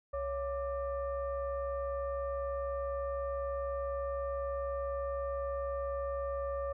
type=tone with frequency modulation; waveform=sine; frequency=557 Hz; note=C#5; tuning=8 cents sharp; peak=-33 dBFS; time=0.13-6.73 s; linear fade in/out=10 ms; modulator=622 Hz; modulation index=0.78; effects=none